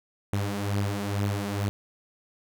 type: beating tone pair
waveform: sawtooth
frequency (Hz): 100.3 / 102.5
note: G2 / G#2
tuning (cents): +40 / -22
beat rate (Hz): 2.2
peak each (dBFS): -24 / -27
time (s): 0.33-1.69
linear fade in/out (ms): 0
effects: none